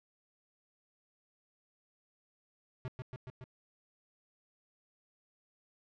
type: tone with echo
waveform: square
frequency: 128 Hz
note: C3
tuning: 38 cents flat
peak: -38 dBFS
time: 2.85-2.88 s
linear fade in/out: 0 ms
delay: 140 ms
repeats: 4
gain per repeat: -2 dB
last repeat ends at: 3.44 s
effects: low-pass 3000 Hz 12 dB/octave